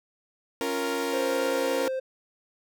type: chord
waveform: sawtooth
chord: Bb minor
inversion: first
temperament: equal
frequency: 277.2 / 349.2 / 466.2 Hz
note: Db4 / F4 / Bb4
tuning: 0 / 0 / 0 cents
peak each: -28 / -30 / -25 dBFS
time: 0.61-1.88 s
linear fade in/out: 0 ms
type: tone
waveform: triangle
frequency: 523.3 Hz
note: C5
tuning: in tune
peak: -25 dBFS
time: 1.13-2 s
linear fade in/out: 10 ms
effects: none